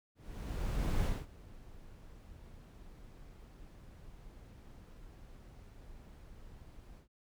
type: noise with ADSR envelope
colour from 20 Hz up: brown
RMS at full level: -31 dBFS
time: 0.15-7.08 s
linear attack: 880 ms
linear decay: 230 ms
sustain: -22 dB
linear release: 100 ms
effects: none